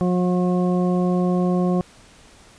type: harmonic tone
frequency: 180 Hz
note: F#3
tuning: 47 cents flat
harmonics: 1 / 2 / 3 / 4 / 6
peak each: -18 / -24 / -28 / -30 / -34 dBFS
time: 0.01-1.81 s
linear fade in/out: 0 ms
effects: pink hiss -49 dBFS RMS until 2.58 s + resampled to 22050 Hz